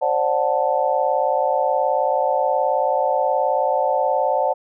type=chord; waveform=sine; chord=D dominant seventh; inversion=third; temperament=just; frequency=528.6 / 587.3 / 734.2 / 881 Hz; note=C5 / D5 / F#5 / A5; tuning=+18 / 0 / -14 / +2 cents; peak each=-22 dBFS; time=0.01-4.54 s; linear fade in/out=20 ms; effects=none